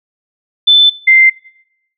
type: tone pair in turn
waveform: sine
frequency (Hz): 3520 / 2085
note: A7 / C7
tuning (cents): 0 / -7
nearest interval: major sixth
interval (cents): 907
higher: first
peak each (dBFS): -3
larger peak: neither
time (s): 0.67-0.9 / 1.07-1.3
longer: neither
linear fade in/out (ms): 10
effects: noise-tail reverb RT60 0.8 s tail -23 dB re dry